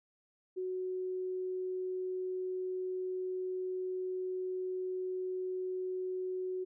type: tone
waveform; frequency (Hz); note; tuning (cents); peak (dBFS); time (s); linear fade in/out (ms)
sine; 370; F#4; 0; -34; 0.56-6.65; 20
effects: none